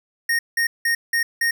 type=tone bursts; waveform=square; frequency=1854 Hz; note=A#6; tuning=10 cents flat; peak=-18 dBFS; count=5; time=0.29-1.51 s; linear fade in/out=5 ms; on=100 ms; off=180 ms; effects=none